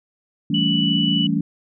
sine chord, A dominant seventh, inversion second, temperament equal with one note detuned, 164.81 / 196 / 220 / 281.9 Hz, E3 / G3 / A3 / C#4, 0 / 0 / 0 / +29 cents, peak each -23 dBFS, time 0.5-1.41 s, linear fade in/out 5 ms
sine tone, 2960 Hz, F#7, in tune, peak -20 dBFS, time 0.54-1.27 s, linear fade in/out 5 ms
effects none

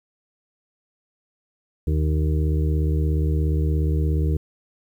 harmonic tone, 77 Hz, D#2, 17 cents flat, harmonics 1 / 2 / 4 / 5 / 6, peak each -19 / -25 / -31 / -33 / -35 dBFS, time 1.87-4.37 s, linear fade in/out 5 ms, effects 9-bit

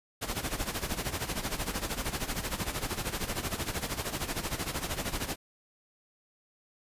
pink noise with tremolo, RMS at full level -31 dBFS, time 0.21-5.36 s, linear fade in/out 20 ms, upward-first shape sine, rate 13 Hz, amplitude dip 75%, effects resampled to 32000 Hz

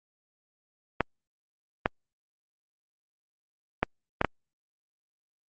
clicks, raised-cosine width 0.5 ms, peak -7 dBFS, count 5, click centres 1.007 / 1.859 / 3.83 / 4.214 / 4.247 s, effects Opus 48 kbps

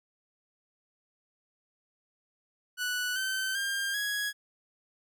sawtooth tone with pitch steps, 1480 / 1539.3 / 1601 / 1665.1 Hz, F#6 / G6 / G6 / G#6, 0 / -32 / +36 / +4 cents, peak -26 dBFS, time 2.77-4.33 s, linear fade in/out 50 ms, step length 390 ms, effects none

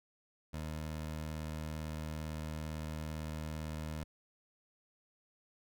20% pulse tone, 77.78 Hz, D#2, in tune, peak -34 dBFS, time 0.53-4.04 s, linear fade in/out 10 ms, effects none

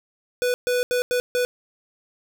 square tone bursts at uneven times, 493.9 Hz, B4, in tune, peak -20 dBFS, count 5, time 0.42-0.54 / 0.67-0.83 / 0.91-1.02 / 1.11-1.2 / 1.35-1.45 s, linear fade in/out 0 ms, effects none

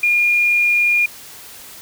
sine tone, 2421 Hz, D#7, 48 cents flat, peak -12 dBFS, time 0.03-1.06 s, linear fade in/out 5 ms, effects white hiss -38 dBFS RMS until 1.81 s

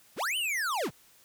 square linear two-way sweep, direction up then down, 65.41 to 3083 to 65.41 Hz, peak -29 dBFS, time 0.16-0.91 s, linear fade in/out 50 ms, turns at 0.37 s, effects white hiss -60 dBFS RMS until 1.24 s

